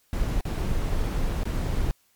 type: noise with dropouts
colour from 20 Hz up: brown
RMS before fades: -25 dBFS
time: 0.13-1.91 s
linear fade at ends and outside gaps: 0 ms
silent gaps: 0.408-0.453 / 1.433-1.454 s
effects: white hiss -65 dBFS RMS until 2.15 s + MP3 96 kbps